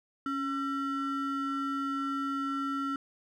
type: ring-modulated tone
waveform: triangle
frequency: 813 Hz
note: G#5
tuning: 37 cents flat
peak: -25 dBFS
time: 0.26-2.96 s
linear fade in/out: 2 ms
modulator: 536 Hz
effects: none